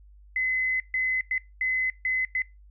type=tone bursts at uneven times; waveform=sine; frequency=2034 Hz; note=C7; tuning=50 cents flat; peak=-23 dBFS; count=6; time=0.36-0.8 / 0.94-1.21 / 1.31-1.38 / 1.61-1.9 / 2.05-2.25 / 2.35-2.42 s; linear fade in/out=2 ms; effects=noise-tail reverb RT60 0.2 s tail -19 dB re dry + added 50 Hz sine -49 dBFS peak until 2.7 s